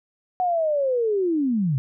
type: linear sweep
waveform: sine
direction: down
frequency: 742 to 123.47 Hz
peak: -19 dBFS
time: 0.4-1.78 s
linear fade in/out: 0 ms
effects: none